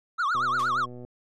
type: tone with vibrato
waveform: triangle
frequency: 1256 Hz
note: D#6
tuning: 16 cents sharp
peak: -21 dBFS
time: 0.18-0.86 s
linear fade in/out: 20 ms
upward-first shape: triangle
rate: 8.6 Hz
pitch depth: 290 cents each way
type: click train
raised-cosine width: 2 ms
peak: -30 dBFS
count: 87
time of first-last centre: 0.35-1.049 s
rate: 123 Hz
type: noise with exponential decay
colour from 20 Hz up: white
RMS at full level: -34 dBFS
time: 0.59-0.79 s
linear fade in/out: 5 ms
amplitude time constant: 42 ms
effects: low-pass 7000 Hz 12 dB/octave